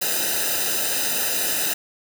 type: noise with comb filter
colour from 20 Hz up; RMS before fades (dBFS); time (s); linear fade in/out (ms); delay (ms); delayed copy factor
white; -23; 0.01-1.74; 10; 0.9; -0.9
effects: none